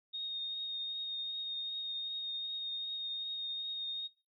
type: tone with vibrato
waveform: sine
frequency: 3707 Hz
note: A#7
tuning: 10 cents flat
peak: -36 dBFS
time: 0.13-4.08 s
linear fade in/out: 20 ms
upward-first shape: triangle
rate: 2.6 Hz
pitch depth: 14 cents each way
effects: noise-tail reverb RT60 0.3 s tail -21 dB re dry